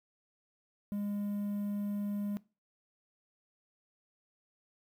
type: tone with quantisation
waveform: triangle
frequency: 204.3 Hz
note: G#3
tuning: 28 cents flat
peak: -31 dBFS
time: 0.92-2.37 s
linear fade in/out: 0 ms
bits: 10
effects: noise-tail reverb RT60 0.3 s tail -20 dB re dry